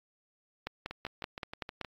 two click trains, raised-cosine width 0.3 ms, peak -24 / -19 dBFS, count 7 / 7, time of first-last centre 0.91-1.848 / 0.67-1.813 s, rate 6.4 / 5.25 Hz, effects AAC 32 kbps

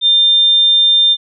sine tone, 3600 Hz, A7, 39 cents sharp, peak -7 dBFS, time 0.01-1.17 s, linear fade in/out 50 ms, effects none

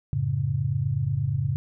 sine chord, F# minor, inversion none, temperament equal with one note detuned, 91.07 / 110 / 138.59 Hz, F#2 / A2 / C#3, -27 / 0 / 0 cents, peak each -31 / -27 / -25 dBFS, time 0.13-1.56 s, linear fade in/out 0 ms, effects none

